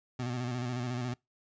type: tone with vibrato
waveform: 25% pulse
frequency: 123.47 Hz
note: B2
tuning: in tune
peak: -29 dBFS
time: 0.19-1.14 s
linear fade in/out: 5 ms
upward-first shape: square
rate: 14 Hz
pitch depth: 45 cents each way
effects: noise-tail reverb RT60 0.2 s tail -25 dB re dry + resampled to 16000 Hz